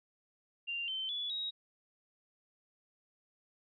sine tone with pitch steps, 2783 / 3088 / 3426 / 3802 Hz, F7 / G7 / A7 / A#7, -7 / -27 / -47 / +33 cents, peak -35 dBFS, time 0.67-1.51 s, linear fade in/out 20 ms, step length 210 ms, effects none

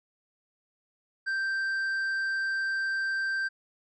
triangle tone with tanh clipping, 1568 Hz, G6, in tune, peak -28 dBFS, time 1.26-3.49 s, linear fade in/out 20 ms, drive 9 dB, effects none

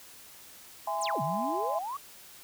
sine chord, E augmented, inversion none, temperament just, 659.3 / 824.1 / 1030.1 Hz, E5 / G#5 / B#5, 0 / -14 / -27 cents, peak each -35 / -32 / -34 dBFS, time 0.87-1.79 s, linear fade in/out 5 ms
sine exponential two-way sweep, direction down then up, 9956 to 134.8 to 1177 Hz, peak -33 dBFS, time 1.01-1.97 s, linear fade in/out 5 ms, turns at 1.22 s
effects white hiss -51 dBFS RMS until 2.43 s

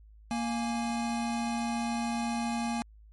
square tone pair together, 233.1 / 830 Hz, A#3 / G#5, 0 / -1 cents, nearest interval octave + minor seventh, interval 2199 cents, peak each -31 / -36 dBFS, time 0.31-2.82 s, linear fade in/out 0 ms, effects added 53 Hz sine -51 dBFS peak until 3.12 s + MP3 48 kbps

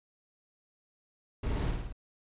brown noise with echo, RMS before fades -31 dBFS, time 1.43-1.71 s, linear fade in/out 5 ms, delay 54 ms, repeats 4, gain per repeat -3 dB, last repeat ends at 1.926 s, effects resampled to 8000 Hz

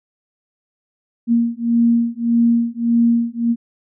sine beating tone pair, 233.1 / 234.8 Hz, A#3 / A#3, 0 / +13 cents, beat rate 1.7 Hz, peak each -16 dBFS, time 1.27-3.56 s, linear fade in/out 50 ms, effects none

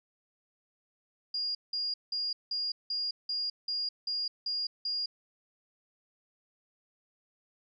sine tone bursts, 4837 Hz, D#8, 50 cents flat, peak -30 dBFS, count 10, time 1.34-5.06 s, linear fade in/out 5 ms, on 210 ms, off 180 ms, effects none

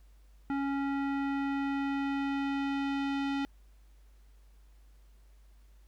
square tone with low-pass filter sweep, 277.2 Hz, C#4, in tune, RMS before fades -32 dBFS, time 0.5-3.45 s, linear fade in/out 0 ms, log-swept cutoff 1600 to 3300 Hz, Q 1.2, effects added 50 Hz sine -55 dBFS peak until 5.87 s + pink hiss -71 dBFS RMS until 5.87 s

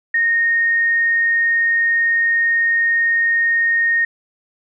sine tone, 1851 Hz, A#6, 13 cents flat, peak -13 dBFS, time 0.14-4.05 s, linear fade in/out 5 ms, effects none

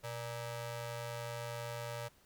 sawtooth ring-modulated tone, 353.8 Hz, F4, 23 cents sharp, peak -33 dBFS, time 0.03-2.09 s, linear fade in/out 20 ms, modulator 232 Hz, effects pink hiss -67 dBFS RMS until 2.25 s

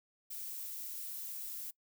violet noise, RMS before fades -43 dBFS, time 0.3-1.71 s, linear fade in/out 10 ms, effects noise-tail reverb RT60 0.1 s tail -22 dB re dry

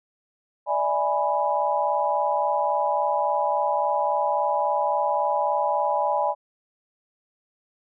sine chord, E dominant seventh, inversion third, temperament equal with one note detuned, 587.3 / 650.9 / 830.6 / 987.8 Hz, D5 / E5 / G#5 / B5, 0 / -22 / 0 / 0 cents, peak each -26 / -29 / -24 / -26 dBFS, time 0.66-6.35 s, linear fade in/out 50 ms, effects none

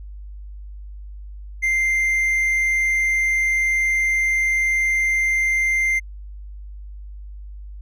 triangle tone, 2093 Hz, C7, in tune, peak -15 dBFS, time 1.62-6 s, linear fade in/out 20 ms, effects added 50 Hz sine -33 dBFS peak until 7.81 s

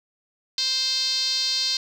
5% pulse tone with band-pass filter, 523.3 Hz, C5, in tune, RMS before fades -24 dBFS, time 0.58-1.77 s, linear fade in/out 2 ms, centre 4400 Hz, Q 5.1, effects none

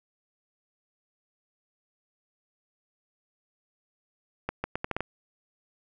accelerating click train, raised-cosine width 0.5 ms, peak -14 dBFS, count 7, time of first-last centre 4.49-5.006 s, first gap 150 ms, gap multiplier 0.77, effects none

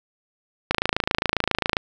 click train, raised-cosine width 0.3 ms, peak -3 dBFS, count 30, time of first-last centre 0.71-1.768 s, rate 27.4 Hz, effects none

